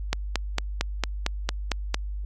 click train, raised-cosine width 0.2 ms, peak -6 dBFS, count 9, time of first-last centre 0.13-1.944 s, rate 4.41 Hz, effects added 50 Hz sine -29 dBFS peak until 2.25 s + AAC 64 kbps

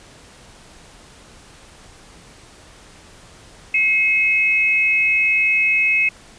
sine tone pair together, 2156 / 2557 Hz, C#7 / D#7, -49 / +47 cents, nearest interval minor third, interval 296 cents, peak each -19 / -15 dBFS, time 3.74-6.09 s, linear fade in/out 5 ms, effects pink hiss -45 dBFS RMS until 6.38 s + resampled to 22050 Hz

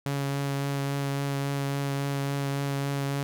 sawtooth tone with vibrato, 139.7 Hz, C#3, 14 cents sharp, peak -23 dBFS, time 0.06-3.23 s, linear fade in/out 0 ms, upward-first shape triangle, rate 3.6 Hz, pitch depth 14 cents each way, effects none

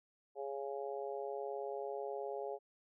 harmonic tone, 138.59 Hz, C#3, in tune, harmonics 3 / 4 / 5 / 6, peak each -42 / -44 / -46 / -48 dBFS, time 0.35-2.59 s, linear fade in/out 50 ms, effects none

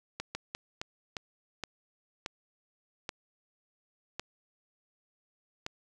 slowing click train, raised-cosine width 0.2 ms, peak -18 dBFS, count 10, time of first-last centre 0.2-5.664 s, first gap 150 ms, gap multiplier 1.33, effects none

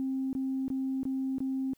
sine tone bursts, 265.2 Hz, C4, 23 cents sharp, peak -28 dBFS, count 5, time 0-1.734 s, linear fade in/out 0 ms, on 330 ms, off 21 ms, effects tanh soft clip ceiling -24 dBFS + white hiss -69 dBFS RMS until 1.77 s

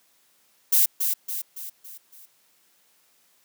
violet noise with echo, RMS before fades -18 dBFS, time 0.72-0.86 s, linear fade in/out 10 ms, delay 280 ms, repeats 5, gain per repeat -6 dB, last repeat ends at 2.26 s, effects white hiss -63 dBFS RMS until 3.44 s + high-pass 150 Hz 12 dB/octave

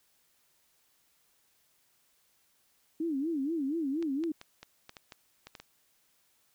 sine tone with vibrato, 300 Hz, D4, 37 cents sharp, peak -29 dBFS, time 3-4.32 s, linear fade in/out 5 ms, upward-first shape sine, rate 4.2 Hz, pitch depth 210 cents each way
clicks, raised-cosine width 0.2 ms, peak -28 dBFS, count 10, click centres 4.026 / 4.238 / 4.414 / 4.63 / 4.894 / 4.968 / 5.122 / 5.47 / 5.552 / 5.6 s
effects white hiss -70 dBFS RMS until 6.54 s

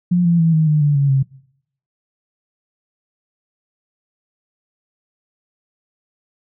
sine tone with pitch steps, 177.1 / 170.38 / 163.91 / 157.69 / 151.7 / 145.94 / 140.4 / 135.07 Hz, F3 / F3 / E3 / D#3 / D#3 / D3 / C#3 / C#3, +24 / -42 / -10 / +24 / -44 / -11 / +22 / -45 cents, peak -11 dBFS, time 0.11-1.23 s, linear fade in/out 10 ms, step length 140 ms, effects noise-tail reverb RT60 0.7 s tail -21 dB re dry

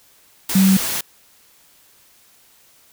sine tone in noise, 191.3 Hz, G3, 42 cents flat, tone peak -10 dBFS, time 0.55-0.77 s, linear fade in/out 5 ms, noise white, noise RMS -23 dBFS, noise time 0.49-1.01 s, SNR +10 dB, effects white hiss -53 dBFS RMS until 2.92 s

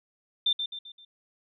sine tone with echo, 3575 Hz, A7, 27 cents sharp, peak -21 dBFS, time 0.46-0.53 s, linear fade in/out 5 ms, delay 130 ms, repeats 4, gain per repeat -7 dB, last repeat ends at 1.05 s, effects none

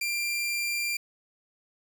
sawtooth tone, 2377 Hz, D7, 20 cents sharp, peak -24 dBFS, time 0.01-0.97 s, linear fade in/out 5 ms, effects 9-bit

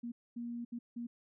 sine tone bursts at uneven times, 237.2 Hz, A#3, 30 cents sharp, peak -38 dBFS, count 4, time 0.03-0.12 / 0.36-0.65 / 0.72-0.79 / 0.96-1.07 s, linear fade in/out 10 ms, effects none

